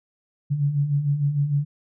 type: beating tone pair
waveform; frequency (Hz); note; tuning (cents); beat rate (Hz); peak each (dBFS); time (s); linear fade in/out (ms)
sine; 138.59 / 145.19; C#3 / D3; 0 / -19; 6.6; -27 / -20; 0.5-1.65; 20
effects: none